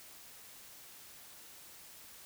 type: silence
effects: white hiss -54 dBFS RMS until 2.25 s